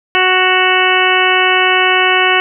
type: harmonic tone with a mistuned harmonic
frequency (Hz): 370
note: F#4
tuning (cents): 0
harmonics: 1 / 2 / 3 / 4 / 5 / 6 / 7 / 8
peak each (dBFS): -17 / -17 / -17 / -17 / -17 / -17 / -17 / -17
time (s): 0.15-2.4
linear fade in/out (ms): 0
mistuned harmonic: 7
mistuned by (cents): +32
effects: none

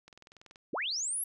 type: click train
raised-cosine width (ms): 0.2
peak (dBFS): -35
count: 11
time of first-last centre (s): 0.08-0.558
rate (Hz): 20.9
type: linear sweep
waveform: sine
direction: up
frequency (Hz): 160.4 to 11510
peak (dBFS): -31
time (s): 0.73-1.24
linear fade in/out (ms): 5
effects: none

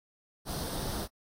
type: noise with comb filter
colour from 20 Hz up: pink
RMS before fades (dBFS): -36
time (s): 0.45-1.08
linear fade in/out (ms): 50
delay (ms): 0.21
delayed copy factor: +0.65
effects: AAC 48 kbps

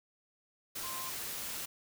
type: tone in noise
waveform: sine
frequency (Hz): 1046.5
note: C6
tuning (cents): 0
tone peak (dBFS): -43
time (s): 0.83-1.1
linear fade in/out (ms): 10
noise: white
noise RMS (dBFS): -40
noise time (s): 0.75-1.66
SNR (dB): -6
effects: none

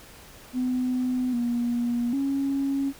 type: tone with pitch steps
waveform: sine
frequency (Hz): 252.5 / 239.2 / 275.3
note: B3 / A#3 / C#4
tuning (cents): +39 / +45 / -12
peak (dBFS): -22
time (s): 0.53-2.93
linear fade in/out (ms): 50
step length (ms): 800
effects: tanh soft clip ceiling -18 dBFS + pink hiss -48 dBFS RMS until 2.99 s

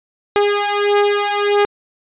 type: beating tone pair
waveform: sawtooth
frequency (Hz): 408.8 / 410.4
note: G#4 / G#4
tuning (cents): -27 / -21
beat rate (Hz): 1.6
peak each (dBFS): -12 / -13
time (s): 0.36-1.65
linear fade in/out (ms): 0
effects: resampled to 8000 Hz

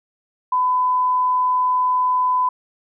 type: tone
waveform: sine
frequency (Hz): 1005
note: B5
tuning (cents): +30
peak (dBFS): -15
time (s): 0.52-2.49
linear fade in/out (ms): 5
effects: none

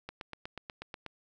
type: click train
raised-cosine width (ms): 0.3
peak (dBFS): -24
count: 9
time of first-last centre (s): 0.09-1.063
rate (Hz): 8.22
effects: none

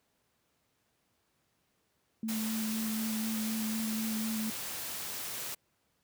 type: tone with vibrato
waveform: sine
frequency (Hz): 220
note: A3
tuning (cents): 0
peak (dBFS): -32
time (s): 2.23-4.5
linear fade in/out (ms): 2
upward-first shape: square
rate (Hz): 4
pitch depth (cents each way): 14
type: noise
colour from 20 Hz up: white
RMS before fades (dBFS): -39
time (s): 2.28-5.55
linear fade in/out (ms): 10
effects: pink hiss -75 dBFS RMS until 6.03 s + high-pass 80 Hz 12 dB/octave

